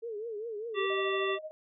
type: tone with vibrato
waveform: sine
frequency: 440 Hz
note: A4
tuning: in tune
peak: -35 dBFS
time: 0.02-0.87 s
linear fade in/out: 20 ms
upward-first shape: triangle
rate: 5 Hz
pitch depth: 150 cents each way
type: harmonic tone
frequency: 388.4 Hz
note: G4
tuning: 16 cents flat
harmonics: 1 / 3 / 5 / 7 / 9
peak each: -30 / -35 / -37 / -38 / -40 dBFS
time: 0.74-1.39 s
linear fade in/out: 50 ms
type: tone with tremolo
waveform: sine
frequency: 622.3 Hz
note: D#5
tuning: in tune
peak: -35 dBFS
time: 0.9-1.51 s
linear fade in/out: 0 ms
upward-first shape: triangle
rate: 13 Hz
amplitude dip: 85%
effects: none